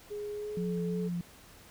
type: tone with pitch glide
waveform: sine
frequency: 415.3 to 431.7 Hz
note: G#4 to A4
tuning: 0 to -33 cents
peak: -35 dBFS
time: 0.1-1.09 s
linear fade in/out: 20 ms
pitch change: +67 cents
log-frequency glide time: 0.33-0.81 s
type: tone with vibrato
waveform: sine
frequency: 175.9 Hz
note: F3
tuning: 13 cents sharp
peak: -31 dBFS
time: 0.57-1.21 s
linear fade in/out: 2 ms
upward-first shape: triangle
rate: 2.9 Hz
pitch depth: 30 cents each way
effects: pink hiss -55 dBFS RMS until 1.7 s